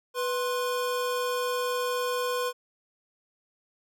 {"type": "tone pair together", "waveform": "square", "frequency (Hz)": [493.1, 1054], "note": ["B4", "C6"], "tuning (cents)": [-3, 12], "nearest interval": "octave + minor second", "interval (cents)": 1315, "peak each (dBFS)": [-29, -32], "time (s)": [0.14, 2.53], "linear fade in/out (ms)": 50, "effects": []}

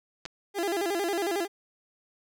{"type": "clicks", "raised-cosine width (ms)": 0.2, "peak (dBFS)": [-19, -23], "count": 2, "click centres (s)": [0.254, 0.26]}
{"type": "tone with vibrato", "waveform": "30% pulse", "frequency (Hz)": 370, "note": "F#4", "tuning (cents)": 0, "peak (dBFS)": -24, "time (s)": [0.54, 1.48], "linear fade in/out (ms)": 50, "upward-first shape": "square", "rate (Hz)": 11, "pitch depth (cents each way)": 150}
{"effects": []}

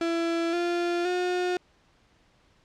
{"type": "tone with pitch steps", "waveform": "35% pulse", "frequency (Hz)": [334.7, 347.1, 360], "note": ["E4", "F4", "F#4"], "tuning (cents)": [26, -11, -47], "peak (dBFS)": -23, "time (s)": [0.01, 1.57], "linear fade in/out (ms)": 2, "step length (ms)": 520, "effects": ["pink hiss -63 dBFS RMS until 2.64 s", "low-pass 5000 Hz 12 dB/octave"]}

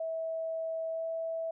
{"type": "tone with pitch glide", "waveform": "sine", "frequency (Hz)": [650, 654.5], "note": ["E5", "E5"], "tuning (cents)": [-24, -13], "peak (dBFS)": -32, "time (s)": [0, 1.51], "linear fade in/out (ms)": 5, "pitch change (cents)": 11, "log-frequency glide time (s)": [0.89, 1.06], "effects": []}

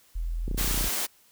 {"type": "tone", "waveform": "sine", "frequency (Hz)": 41.47, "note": "E1", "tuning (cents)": 11, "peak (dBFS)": -27, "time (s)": [0.15, 0.89], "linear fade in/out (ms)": 10}
{"type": "click train", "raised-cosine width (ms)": 3, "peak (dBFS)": -21, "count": 12, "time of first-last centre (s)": [0.48, 0.843], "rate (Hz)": 30.3}
{"type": "high-pass noise", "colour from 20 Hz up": "white", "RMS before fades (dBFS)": -29, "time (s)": [0.57, 1.07], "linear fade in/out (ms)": 20, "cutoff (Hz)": 180, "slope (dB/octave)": 12}
{"effects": ["white hiss -60 dBFS RMS until 1.31 s"]}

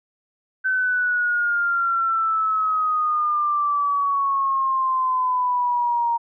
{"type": "exponential sweep", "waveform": "sine", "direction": "down", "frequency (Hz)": [1532, 932.3], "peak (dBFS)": -18, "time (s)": [0.64, 6.18], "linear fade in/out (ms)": 20, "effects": []}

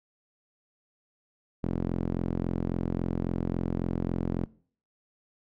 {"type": "tone with band-pass filter", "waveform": "sawtooth", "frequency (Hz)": 43.65, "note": "F1", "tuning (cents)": 0, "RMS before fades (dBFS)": -30, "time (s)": [1.63, 4.46], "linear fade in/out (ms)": 10, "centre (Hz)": 240, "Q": 1.1, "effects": ["noise-tail reverb RT60 0.5 s tail -23 dB re dry"]}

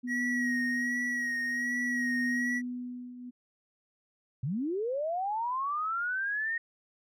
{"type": "tone with tremolo", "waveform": "sine", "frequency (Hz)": 247.2, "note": "B3", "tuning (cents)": 2, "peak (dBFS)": -29, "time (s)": [0.03, 3.31], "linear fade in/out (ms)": 20, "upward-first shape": "triangle", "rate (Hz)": 0.56, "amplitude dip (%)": 80}
{"type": "tone with vibrato", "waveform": "triangle", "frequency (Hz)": 1900, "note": "A#6", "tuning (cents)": 33, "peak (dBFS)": -28, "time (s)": [0.07, 2.62], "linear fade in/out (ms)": 50, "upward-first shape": "sine", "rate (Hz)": 1.3, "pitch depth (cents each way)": 40}
{"type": "linear sweep", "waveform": "sine", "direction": "up", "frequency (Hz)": [114.9, 1870], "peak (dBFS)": -29, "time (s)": [4.43, 6.58], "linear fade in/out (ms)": 5}
{"effects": []}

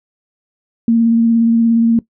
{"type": "tone with vibrato", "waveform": "sine", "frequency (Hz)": 230, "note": "A#3", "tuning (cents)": -23, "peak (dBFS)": -8, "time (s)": [0.88, 1.99], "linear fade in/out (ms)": 2, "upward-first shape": "sine", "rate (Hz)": 17, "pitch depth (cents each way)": 16, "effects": ["noise-tail reverb RT60 0.1 s tail -19 dB re dry"]}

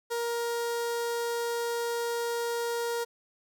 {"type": "tone with notch filter", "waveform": "sawtooth", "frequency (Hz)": 470, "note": "A#4", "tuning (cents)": 14, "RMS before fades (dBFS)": -31, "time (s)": [0.1, 3.05], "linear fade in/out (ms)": 20, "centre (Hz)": 2500, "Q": 1.9, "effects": []}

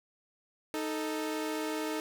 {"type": "tone pair together", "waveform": "sawtooth", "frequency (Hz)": [311.2, 440.1], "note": ["D#4", "A4"], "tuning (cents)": [0, 0], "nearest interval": "tritone", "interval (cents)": 600, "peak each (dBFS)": [-30, -33], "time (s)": [0.74, 2], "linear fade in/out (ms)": 0, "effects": []}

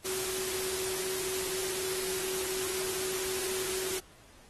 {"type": "tone in noise", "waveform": "sine", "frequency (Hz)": 375.8, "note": "F#4", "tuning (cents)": 27, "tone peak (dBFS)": -36, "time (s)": [0.04, 4], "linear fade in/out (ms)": 20, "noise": "white", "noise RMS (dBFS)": -35, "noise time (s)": [0.04, 4], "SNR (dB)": -4, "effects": ["pink hiss -58 dBFS RMS until 4.49 s", "AAC 32 kbps"]}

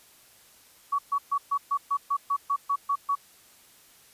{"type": "tone bursts", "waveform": "sine", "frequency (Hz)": 1127, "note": "C#6", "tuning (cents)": 28, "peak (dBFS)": -22, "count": 12, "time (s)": [0.92, 3.154], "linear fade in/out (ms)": 10, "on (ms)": 67, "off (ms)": 130, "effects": ["white hiss -56 dBFS RMS until 4.13 s", "resampled to 32000 Hz"]}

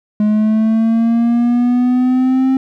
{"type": "linear sweep", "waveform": "triangle", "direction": "up", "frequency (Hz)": [209.9, 264.9], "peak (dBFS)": -8, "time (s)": [0.2, 2.57], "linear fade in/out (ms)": 2, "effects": []}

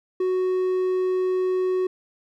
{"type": "tone with hard clipping", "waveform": "triangle", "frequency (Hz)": 370, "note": "F#4", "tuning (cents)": 0, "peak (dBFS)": -21, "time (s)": [0.2, 1.87], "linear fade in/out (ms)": 5, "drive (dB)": 6, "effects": []}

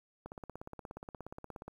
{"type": "click train", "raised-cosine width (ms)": 1, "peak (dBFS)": -30, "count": 25, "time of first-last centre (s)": [0.26, 1.68], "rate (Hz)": 16.9, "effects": ["10-bit"]}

